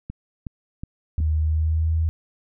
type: click train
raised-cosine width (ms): 5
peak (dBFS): -19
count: 4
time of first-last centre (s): 0.1-1.203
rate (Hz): 2.72
type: tone with pitch glide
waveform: sine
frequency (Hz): 77.78 to 80.62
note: D#2 to E2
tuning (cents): 0 to -38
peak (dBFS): -18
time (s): 1.18-2.09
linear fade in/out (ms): 0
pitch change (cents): +62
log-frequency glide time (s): 1.42-1.94
effects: none